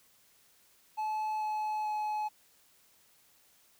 triangle tone with pitch steps, 862 / 856 / 850.1 Hz, A5 / A5 / G#5, -36 / -48 / +40 cents, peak -29 dBFS, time 0.97-2.29 s, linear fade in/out 20 ms, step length 440 ms, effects white hiss -65 dBFS RMS until 3.79 s

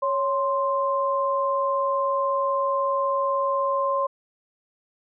sine tone pair together, 554.4 / 1047.3 Hz, C#5 / C6, 0 / +1 cents, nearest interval major seventh, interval 1101 cents, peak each -24 / -23 dBFS, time 0.02-4.07 s, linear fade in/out 10 ms, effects none

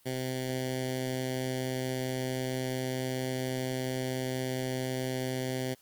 10% pulse tone with notch filter, 129.2 Hz, C3, 21 cents flat, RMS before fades -33 dBFS, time 0.05-5.75 s, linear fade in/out 20 ms, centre 1100 Hz, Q 0.95, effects white hiss -63 dBFS RMS until 5.81 s + Opus 24 kbps

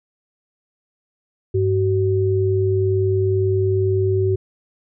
sine tone pair together, 100.15 / 378.1 Hz, G2 / F#4, +38 / +38 cents, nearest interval octave + major seventh, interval 2300 cents, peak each -18 dBFS, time 1.54-4.36 s, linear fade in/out 10 ms, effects none

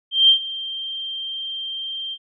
sine tone with ADSR envelope, 3161 Hz, G7, 14 cents sharp, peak -8 dBFS, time 0.11-2.18 s, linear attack 180 ms, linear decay 95 ms, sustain -18 dB, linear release 55 ms, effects none

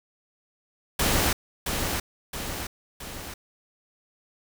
pink noise with echo, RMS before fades -23 dBFS, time 0.99-1.33 s, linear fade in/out 5 ms, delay 670 ms, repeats 3, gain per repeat -5 dB, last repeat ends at 3.34 s, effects none

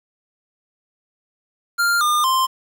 square tone with pitch steps, 1396.9 / 1209.1 / 1046.5 Hz, F6 / D#6 / C6, 0 / -50 / 0 cents, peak -16 dBFS, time 1.78-2.47 s, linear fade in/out 20 ms, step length 230 ms, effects 8-bit

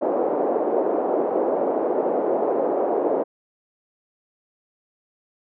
white band-pass noise, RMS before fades -22 dBFS, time 0.01-3.24 s, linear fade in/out 20 ms, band 320 to 640 Hz, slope 24 dB/octave, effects none

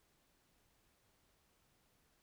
silence, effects pink hiss -75 dBFS RMS until 2.22 s

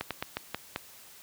slowing click train, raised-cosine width 0.3 ms, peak -15 dBFS, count 6, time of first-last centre 0.01-0.761 s, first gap 97 ms, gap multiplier 1.22, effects white hiss -52 dBFS RMS until 1.22 s + high-pass 60 Hz 12 dB/octave

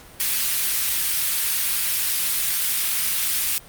white high-pass noise, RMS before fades -22 dBFS, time 0.2-3.58 s, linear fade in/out 0 ms, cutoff 1800 Hz, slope 12 dB/octave, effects pink hiss -45 dBFS RMS until 3.68 s + Opus 48 kbps

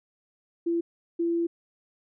sine tone bursts at uneven times, 338.2 Hz, E4, 44 cents sharp, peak -23 dBFS, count 2, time 0.66-0.81 / 1.19-1.47 s, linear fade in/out 10 ms, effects none

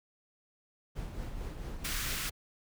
brown noise with tremolo, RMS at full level -37 dBFS, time 0.95-2.31 s, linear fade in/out 20 ms, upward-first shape triangle, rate 4.5 Hz, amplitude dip 50%
pink high-pass noise, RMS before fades -37 dBFS, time 1.84-2.3 s, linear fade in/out 10 ms, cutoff 1300 Hz, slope 24 dB/octave
effects none

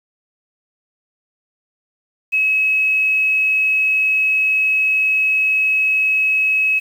sine tone with quantisation, 2567 Hz, E7, 47 cents flat, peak -13 dBFS, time 2.32-6.8 s, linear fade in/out 20 ms, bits 7, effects none

